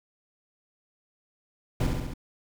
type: noise with echo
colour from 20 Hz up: brown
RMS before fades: -24 dBFS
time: 1.8-1.87 s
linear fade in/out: 5 ms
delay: 67 ms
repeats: 4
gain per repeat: -3 dB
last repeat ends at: 2.138 s
effects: none